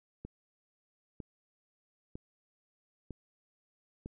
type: click train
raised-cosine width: 3 ms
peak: -29 dBFS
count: 5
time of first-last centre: 0.25-4.06 s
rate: 1.05 Hz
effects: none